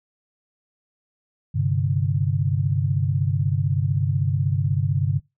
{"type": "chord", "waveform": "sine", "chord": "G suspended fourth", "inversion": "none", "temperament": "equal", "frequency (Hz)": [98, 130.81, 146.83], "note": ["G2", "C3", "D3"], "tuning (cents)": [0, 0, 0], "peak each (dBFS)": -23, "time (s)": [1.54, 5.2], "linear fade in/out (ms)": 20, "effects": ["noise-tail reverb RT60 0.2 s tail -21 dB re dry"]}